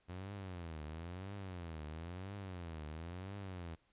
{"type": "tone with vibrato", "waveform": "sawtooth", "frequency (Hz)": 87.31, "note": "F2", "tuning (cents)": 0, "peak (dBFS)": -40, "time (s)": [0.08, 3.76], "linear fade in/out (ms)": 20, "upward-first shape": "triangle", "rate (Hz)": 0.99, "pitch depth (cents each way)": 270, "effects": ["pink hiss -75 dBFS RMS until 3.92 s", "resampled to 8000 Hz"]}